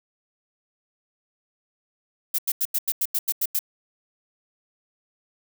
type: noise bursts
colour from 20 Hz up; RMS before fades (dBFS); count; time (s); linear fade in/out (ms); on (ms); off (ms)
violet; -23; 10; 2.34-3.591; 5; 45; 89
effects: none